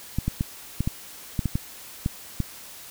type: clicks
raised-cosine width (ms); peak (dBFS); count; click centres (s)
5; -11; 10; 0.186 / 0.28 / 0.409 / 0.806 / 0.875 / 1.392 / 1.457 / 1.555 / 2.061 / 2.403
effects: white hiss -43 dBFS RMS until 2.9 s

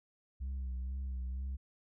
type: tone with vibrato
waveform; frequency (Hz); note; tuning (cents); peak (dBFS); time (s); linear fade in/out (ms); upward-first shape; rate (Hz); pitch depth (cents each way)
sine; 64.7; C2; -19; -33; 0.4-1.57; 20; sine; 2.1; 51
effects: tanh soft clip ceiling -35 dBFS

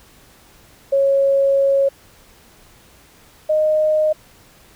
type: tone pair in turn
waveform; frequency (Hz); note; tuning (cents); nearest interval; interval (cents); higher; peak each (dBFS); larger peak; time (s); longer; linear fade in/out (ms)
sine; 550 / 617.4; C#5 / D#5; -14 / -14; major second; 200; second; -12 / -13; first; 0.92-1.89 / 3.49-4.13; first; 10
effects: pink hiss -49 dBFS RMS until 4.75 s

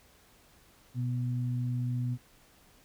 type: tone pair together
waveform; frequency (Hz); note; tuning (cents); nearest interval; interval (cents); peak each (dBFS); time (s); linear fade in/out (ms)
sine; 123.45 / 246.9; B2 / B3; 0 / 0; octave; 1200; -29 / -38; 0.94-2.18; 50
effects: pink hiss -61 dBFS RMS until 2.84 s

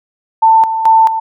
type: tone with tremolo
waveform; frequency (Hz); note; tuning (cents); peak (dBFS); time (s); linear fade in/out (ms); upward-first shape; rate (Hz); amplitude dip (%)
sine; 892; A5; +23; -4; 0.42-1.2; 10; square; 2.3; 65
effects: none

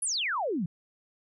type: exponential sweep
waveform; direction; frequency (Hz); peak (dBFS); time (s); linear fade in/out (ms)
sine; down; 11100 to 152.3; -27; 0.02-0.66; 5
effects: none

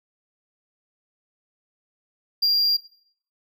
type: tone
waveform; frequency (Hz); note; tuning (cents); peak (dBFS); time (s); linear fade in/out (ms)
triangle; 4775; D8; +28; -16; 2.42-2.77; 10
effects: noise-tail reverb RT60 0.6 s tail -17 dB re dry

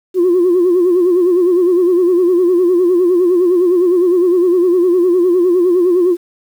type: tone with vibrato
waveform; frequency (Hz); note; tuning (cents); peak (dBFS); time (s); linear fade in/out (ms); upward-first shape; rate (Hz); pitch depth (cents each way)
sine; 356.7; F4; +37; -7; 0.14-6.17; 50; sine; 9.8; 80
effects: tanh soft clip ceiling -5 dBFS + 7-bit

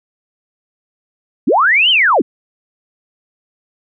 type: linear two-way sweep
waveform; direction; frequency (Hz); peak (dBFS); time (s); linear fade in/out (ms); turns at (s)
sine; up then down; 176.9 to 3164 to 176.9; -8; 1.47-2.22; 10; 1.9
effects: none

